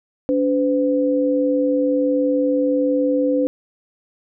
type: tone pair together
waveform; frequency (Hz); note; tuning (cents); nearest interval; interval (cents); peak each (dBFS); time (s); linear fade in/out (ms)
sine; 286.3 / 507.6; D4 / B4; -44 / +47; minor seventh; 991; -18; 0.29-3.47; 0
effects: none

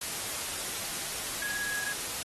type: tone in noise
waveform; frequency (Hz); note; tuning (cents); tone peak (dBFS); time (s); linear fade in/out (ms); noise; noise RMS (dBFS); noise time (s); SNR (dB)
sine; 1661.2; G#6; 0; -33; 1.42-1.93; 5; white; -35; 0.01-2.23; -1
effects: AAC 32 kbps

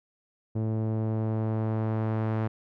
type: tone with low-pass filter sweep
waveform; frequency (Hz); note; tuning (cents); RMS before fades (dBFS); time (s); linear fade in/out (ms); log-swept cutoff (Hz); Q
sawtooth; 110; A2; 0; -28; 0.55-2.48; 10; 460 to 1500; 0.76
effects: none

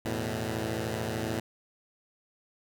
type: chord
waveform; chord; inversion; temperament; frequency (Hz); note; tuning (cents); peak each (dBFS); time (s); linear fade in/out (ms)
10% pulse; E suspended fourth; none; equal with one note detuned; 82.12 / 110 / 123.47; E2 / A2 / B2; -6 / 0 / 0; -30 / -24 / -28; 0.05-1.4; 5
effects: none

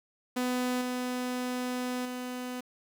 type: tone with level steps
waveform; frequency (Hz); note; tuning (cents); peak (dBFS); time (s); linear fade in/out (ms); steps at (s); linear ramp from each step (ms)
sawtooth; 250; B3; +21; -24 / -27 / -31; 0.36-2.61; 10; 0.81 / 2.05; 5
effects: 9-bit

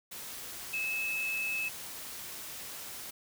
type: tone in noise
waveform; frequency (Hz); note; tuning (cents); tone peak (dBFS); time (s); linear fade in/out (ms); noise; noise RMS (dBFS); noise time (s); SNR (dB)
sine; 2598; E7; -26; -31; 0.73-1.69; 10; white; -43; 0.11-3.11; +9
effects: none

